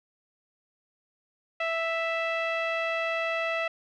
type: tone with low-pass filter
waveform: sawtooth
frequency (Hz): 659.3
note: E5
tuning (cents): 0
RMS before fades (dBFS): -29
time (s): 1.6-3.68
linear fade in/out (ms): 5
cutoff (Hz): 2500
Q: 3.3
effects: none